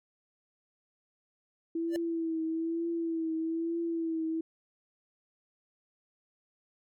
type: tone with vibrato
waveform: sine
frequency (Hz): 329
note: E4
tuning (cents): -3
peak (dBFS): -29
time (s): 1.75-4.41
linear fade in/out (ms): 5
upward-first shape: triangle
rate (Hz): 1.1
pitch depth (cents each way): 48
type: tone with exponential growth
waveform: square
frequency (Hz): 587.3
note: D5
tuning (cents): 0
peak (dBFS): -32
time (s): 1.88-1.96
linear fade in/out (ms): 0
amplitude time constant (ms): 17
effects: MP3 96 kbps